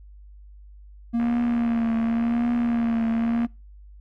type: tone with vibrato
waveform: triangle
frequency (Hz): 233.1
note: A#3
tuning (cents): 0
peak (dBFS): -18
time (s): 1.13-3.47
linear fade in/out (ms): 20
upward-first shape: triangle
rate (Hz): 0.9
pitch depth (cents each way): 48
type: click train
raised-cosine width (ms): 0.5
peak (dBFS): -21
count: 161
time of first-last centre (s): 1.2-3.447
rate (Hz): 71.2
effects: noise-tail reverb RT60 0.3 s tail -26 dB re dry + added 50 Hz sine -43 dBFS peak until 4 s